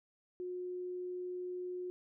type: tone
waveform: sine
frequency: 361.3 Hz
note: F#4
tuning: 41 cents flat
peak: -38 dBFS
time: 0.4-1.9 s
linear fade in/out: 0 ms
effects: none